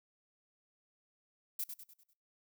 violet noise with echo, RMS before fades -37 dBFS, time 1.59-1.64 s, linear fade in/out 5 ms, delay 99 ms, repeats 5, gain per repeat -7 dB, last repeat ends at 2.135 s, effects noise-tail reverb RT60 0.4 s tail -24 dB re dry

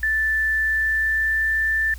sine tone with pitch glide, 1760 to 1771.2 Hz, A6 to A6, 0 to +11 cents, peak -18 dBFS, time 0.03-1.94 s, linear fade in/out 2 ms, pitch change +11 cents, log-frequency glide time 0.58-1.48 s, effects added 60 Hz sine -33 dBFS peak until 1.98 s + white hiss -48 dBFS RMS until 1.98 s

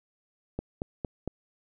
click train, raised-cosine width 2 ms, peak -18 dBFS, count 4, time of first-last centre 0.59-1.276 s, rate 4.37 Hz, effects none

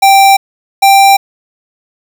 square tone pair in turn, 784 / 787.4 Hz, G5 / G5, 0 / +8 cents, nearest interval unison, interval 8 cents, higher second, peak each -3 dBFS, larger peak neither, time 0.02-0.37 / 0.82-1.17 s, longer neither, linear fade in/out 10 ms, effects 7-bit

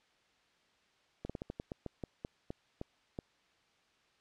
slowing click train, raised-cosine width 2 ms, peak -26 dBFS, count 13, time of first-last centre 1.25-3.189 s, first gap 46 ms, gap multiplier 1.21, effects white hiss -70 dBFS RMS until 4.2 s + low-pass 4000 Hz 12 dB/octave

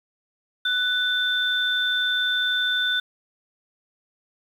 sine tone pair together, 1489 / 3544 Hz, F#6 / A7, +11 / +12 cents, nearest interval octave + minor third, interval 1501 cents, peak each -23 dBFS, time 0.65-3 s, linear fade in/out 5 ms, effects 8-bit

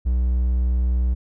triangle tone, 61.74 Hz, B1, in tune, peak -15 dBFS, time 0.05-1.15 s, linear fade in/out 20 ms, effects none

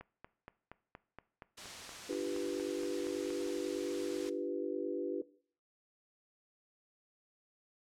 click train, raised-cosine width 0.5 ms, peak -33 dBFS, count 15, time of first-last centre 0.01-3.304 s, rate 4.25 Hz
white noise, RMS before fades -46 dBFS, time 1.57-4.3 s, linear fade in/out 10 ms
sine chord, G dominant seventh, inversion second, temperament equal with one note detuned, 293.7 / 343.8 / 392 / 493.9 Hz, D4 / F4 / G4 / B4, 0 / -27 / 0 / 0 cents, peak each -40 dBFS, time 2.09-5.22 s, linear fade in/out 5 ms
effects noise-tail reverb RT60 0.5 s tail -18 dB re dry + low-pass 7000 Hz 12 dB/octave

